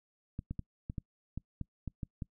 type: clicks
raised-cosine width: 5 ms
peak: -25 dBFS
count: 10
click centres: 0.391 / 0.51 / 0.593 / 0.899 / 0.982 / 1.376 / 1.613 / 1.877 / 2.032 / 2.222 s
effects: noise-tail reverb RT60 0.1 s tail -25 dB re dry